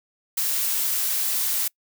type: noise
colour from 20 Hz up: blue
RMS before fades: -24 dBFS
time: 0.37-1.68 s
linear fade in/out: 5 ms
effects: noise-tail reverb RT60 0.1 s tail -26 dB re dry